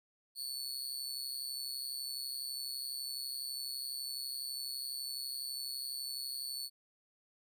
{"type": "tone with amplitude modulation", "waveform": "sawtooth", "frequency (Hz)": 4435, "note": "C#8", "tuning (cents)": 0, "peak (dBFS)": -32, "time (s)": [0.35, 6.7], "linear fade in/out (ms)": 50, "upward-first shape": "sine", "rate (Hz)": 132, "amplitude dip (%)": 85, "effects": []}